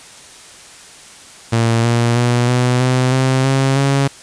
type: tone with pitch steps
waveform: sawtooth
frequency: 115.1 / 118.13 / 121.24 / 124.43 / 127.71 / 131.07 / 134.53 / 138.07 Hz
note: A#2 / A#2 / B2 / B2 / C3 / C3 / C3 / C#3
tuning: -22 / +23 / -32 / +13 / -42 / +3 / +49 / -7 cents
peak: -8 dBFS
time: 1.52-4.08 s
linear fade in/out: 10 ms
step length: 320 ms
effects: white hiss -39 dBFS RMS until 4.22 s + resampled to 22050 Hz